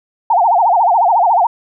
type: tone with vibrato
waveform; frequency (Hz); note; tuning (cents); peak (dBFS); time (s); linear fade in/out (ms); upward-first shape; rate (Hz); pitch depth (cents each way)
sine; 803; G5; +41; -8; 0.3-1.47; 5; sine; 14; 270
effects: none